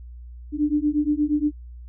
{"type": "beating tone pair", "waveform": "sine", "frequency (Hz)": [293, 301.5], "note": ["D4", "D4"], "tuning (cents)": [-4, 46], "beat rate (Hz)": 8.5, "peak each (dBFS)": -22, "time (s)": [0.52, 1.52], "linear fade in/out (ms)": 50, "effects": ["added 60 Hz sine -37 dBFS peak until 1.88 s"]}